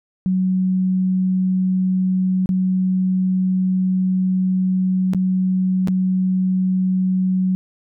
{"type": "tone with dropouts", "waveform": "sine", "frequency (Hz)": 186, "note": "F#3", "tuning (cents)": 9, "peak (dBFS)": -15, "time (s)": [0.26, 7.55], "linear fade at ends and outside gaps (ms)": 0, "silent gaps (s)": [[2.459, 2.491], [5.135, 5.147], [5.874, 5.883]], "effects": []}